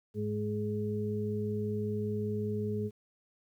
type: harmonic tone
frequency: 105.2 Hz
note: G#2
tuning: 23 cents sharp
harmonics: 1 / 2 / 4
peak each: -35 / -35 / -35 dBFS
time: 0.14-2.91 s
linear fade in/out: 50 ms
effects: 11-bit